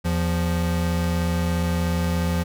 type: tone pair together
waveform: square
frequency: 82.3 / 173.08 Hz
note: E2 / F3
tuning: -2 / -15 cents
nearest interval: octave + minor second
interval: 1287 cents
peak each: -24 dBFS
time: 0.04-2.44 s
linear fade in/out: 20 ms
effects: none

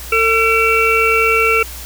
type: harmonic tone with a mistuned harmonic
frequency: 450 Hz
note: A4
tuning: 39 cents sharp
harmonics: 1 / 3 / 5 / 6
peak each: -16 / -16 / -16 / -16 dBFS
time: 0.12-1.63 s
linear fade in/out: 5 ms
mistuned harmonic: 5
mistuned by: +37 cents
effects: added 60 Hz sine -31 dBFS peak until 1.85 s + white hiss -32 dBFS RMS until 1.85 s

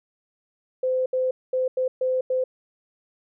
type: tone bursts at uneven times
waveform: sine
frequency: 514 Hz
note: C5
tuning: 31 cents flat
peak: -20 dBFS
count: 6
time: 0.83-1.06 / 1.13-1.31 / 1.53-1.68 / 1.77-1.88 / 2.01-2.21 / 2.3-2.44 s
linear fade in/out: 5 ms
effects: none

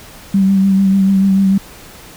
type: tone with vibrato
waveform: sine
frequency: 193.9 Hz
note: G3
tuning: 19 cents flat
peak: -8 dBFS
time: 0.34-1.58 s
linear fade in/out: 5 ms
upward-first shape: sine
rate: 6.8 Hz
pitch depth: 26 cents each way
effects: pink hiss -37 dBFS RMS until 2.16 s

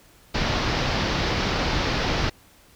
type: low-pass noise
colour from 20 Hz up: pink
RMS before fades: -24 dBFS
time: 0.34-2.3 s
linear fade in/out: 10 ms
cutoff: 5500 Hz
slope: 48 dB/octave
effects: pink hiss -54 dBFS RMS until 2.75 s

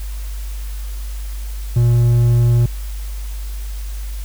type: tone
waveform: triangle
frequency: 119.2 Hz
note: A#2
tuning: 39 cents sharp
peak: -8 dBFS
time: 1.76-2.66 s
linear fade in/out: 5 ms
effects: added 50 Hz sine -23 dBFS peak until 4.24 s + white hiss -40 dBFS RMS until 4.24 s

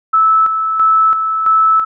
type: tone with tremolo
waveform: sine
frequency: 1308 Hz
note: E6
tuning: 14 cents flat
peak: -7 dBFS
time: 0.13-1.85 s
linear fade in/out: 10 ms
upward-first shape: square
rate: 1.5 Hz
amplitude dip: 50%
effects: none

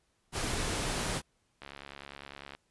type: noise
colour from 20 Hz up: pink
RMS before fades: -33 dBFS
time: 0.32-1.22 s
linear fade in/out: 50 ms
type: click train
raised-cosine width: 0.3 ms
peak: -28 dBFS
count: 66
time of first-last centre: 1.62-2.55 s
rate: 69.9 Hz
effects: pink hiss -74 dBFS RMS until 2.7 s + resampled to 24000 Hz

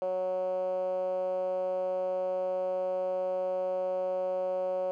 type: tone with band-pass filter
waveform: 10% pulse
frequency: 184.6 Hz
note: F#3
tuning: 4 cents flat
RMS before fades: -31 dBFS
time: 0.02-4.91 s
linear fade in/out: 0 ms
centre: 570 Hz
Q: 6.5
effects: none

